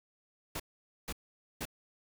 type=noise bursts; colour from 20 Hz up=pink; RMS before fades=-38 dBFS; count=3; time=0.55-1.654 s; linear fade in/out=5 ms; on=48 ms; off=480 ms; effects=none